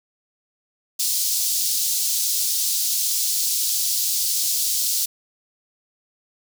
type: high-pass noise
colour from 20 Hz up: pink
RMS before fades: -22 dBFS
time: 0.99-5.06 s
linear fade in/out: 10 ms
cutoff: 4500 Hz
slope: 24 dB/octave
effects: none